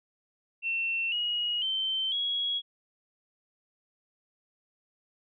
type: tone with pitch steps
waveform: sine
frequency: 2700 / 2894 / 3101 / 3324 Hz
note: E7 / F#7 / G7 / G#7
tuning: +41 / -39 / -19 / +1 cents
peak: -27 dBFS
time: 0.62-2.62 s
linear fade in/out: 50 ms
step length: 500 ms
effects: none